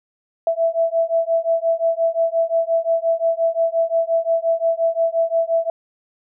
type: beating tone pair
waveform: sine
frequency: 659.3 / 665 Hz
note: E5 / E5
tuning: 0 / +15 cents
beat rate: 5.7 Hz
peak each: -19 dBFS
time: 0.47-5.7 s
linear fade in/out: 2 ms
effects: none